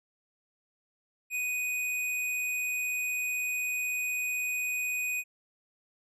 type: tone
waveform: square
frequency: 2489 Hz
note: D#7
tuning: in tune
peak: -30 dBFS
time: 1.3-5.24 s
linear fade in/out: 50 ms
effects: resampled to 32000 Hz